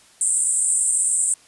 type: band-pass noise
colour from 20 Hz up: white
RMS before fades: -20 dBFS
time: 0.21-1.34 s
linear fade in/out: 2 ms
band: 7900 to 9100 Hz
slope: 96 dB/octave
effects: white hiss -52 dBFS RMS until 1.47 s + resampled to 24000 Hz